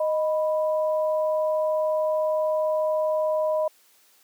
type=tone pair together; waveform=sine; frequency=621.3 / 987.8 Hz; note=D#5 / B5; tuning=-3 / 0 cents; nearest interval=minor sixth; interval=803 cents; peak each=-21 / -31 dBFS; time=0-3.68 s; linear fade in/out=5 ms; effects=white hiss -59 dBFS RMS until 4.23 s + high-pass 300 Hz 12 dB/octave